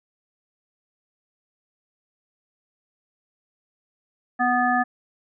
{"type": "harmonic tone", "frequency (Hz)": 246.9, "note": "B3", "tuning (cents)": 0, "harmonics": [1, 3, 5, 7], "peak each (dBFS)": [-25, -21, -26, -24], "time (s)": [4.39, 4.84], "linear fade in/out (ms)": 20, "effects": []}